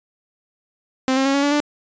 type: tone with pitch steps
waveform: sawtooth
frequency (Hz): 261.3 / 267.6 / 274 / 280.5 / 287.3 / 294.1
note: C4 / C4 / C#4 / C#4 / D4 / D4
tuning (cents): -2 / +39 / -20 / +21 / -38 / +3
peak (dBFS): -12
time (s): 1.08-1.602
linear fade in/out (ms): 0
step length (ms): 87
effects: resampled to 16000 Hz